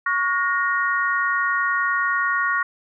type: tone cluster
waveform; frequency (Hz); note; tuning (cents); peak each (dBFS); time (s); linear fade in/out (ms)
sine; 1116 / 1436 / 1865; C#6 / F6 / A#6; +11 / +48 / 0; -23; 0.06-2.63; 5
effects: none